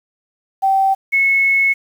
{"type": "tone pair in turn", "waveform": "sine", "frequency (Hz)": [775, 2192], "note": ["G5", "C#7"], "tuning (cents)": [-20, -20], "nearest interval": "octave + tritone", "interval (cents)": 1800, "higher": "second", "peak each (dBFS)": -11, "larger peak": "neither", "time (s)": [[0.62, 0.95], [1.12, 1.74]], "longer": "second", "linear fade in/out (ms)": 20, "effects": ["7-bit"]}